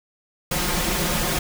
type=noise with comb filter; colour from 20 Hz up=pink; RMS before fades=-23 dBFS; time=0.51-1.39 s; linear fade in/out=5 ms; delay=5.6 ms; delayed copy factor=+0.75; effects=none